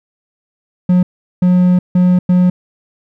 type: tone bursts at uneven times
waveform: triangle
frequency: 180.4 Hz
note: F#3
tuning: 44 cents flat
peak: -5 dBFS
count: 4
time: 0.89-1.03 / 1.42-1.79 / 1.95-2.19 / 2.29-2.5 s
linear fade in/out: 5 ms
effects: none